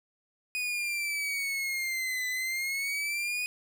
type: exponential two-way sweep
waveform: 40% pulse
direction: down then up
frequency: 2489 to 2000 to 2489 Hz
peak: -29 dBFS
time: 0.55-3.46 s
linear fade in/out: 0 ms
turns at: 2.28 s
effects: none